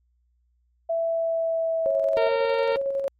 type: tone with pitch glide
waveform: sine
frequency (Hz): 663 to 650.1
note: E5 to E5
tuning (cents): +10 to -24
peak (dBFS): -22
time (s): 0.89-2.29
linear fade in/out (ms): 10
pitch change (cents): -34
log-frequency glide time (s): 1.01-2.07
type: tone with tremolo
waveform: sine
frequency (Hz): 549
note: C#5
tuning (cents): -17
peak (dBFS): -22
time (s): 1.86-3.08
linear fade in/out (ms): 0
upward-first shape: square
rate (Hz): 11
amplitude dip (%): 35
type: harmonic tone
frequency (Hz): 460.3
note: A#4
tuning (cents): -22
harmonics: 1 / 2 / 3 / 4 / 5 / 6 / 7 / 8 / 9 / 10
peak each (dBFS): -24 / -30 / -36 / -39 / -38 / -40 / -46 / -44 / -49 / -49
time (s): 2.17-2.76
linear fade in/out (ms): 0
effects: added 60 Hz sine -64 dBFS peak until 3.19 s + AAC 64 kbps